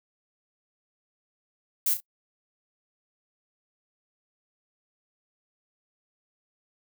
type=noise with echo; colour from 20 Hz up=violet; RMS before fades=-24 dBFS; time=1.86-1.94 s; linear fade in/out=5 ms; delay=32 ms; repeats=2; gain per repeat=-9 dB; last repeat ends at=2.004 s; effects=noise-tail reverb RT60 0.1 s tail -24 dB re dry